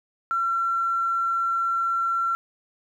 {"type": "tone with tanh clipping", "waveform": "triangle", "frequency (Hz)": 1358, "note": "F6", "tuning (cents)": -49, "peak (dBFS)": -21, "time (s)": [0.31, 2.35], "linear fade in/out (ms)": 0, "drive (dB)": 3, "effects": []}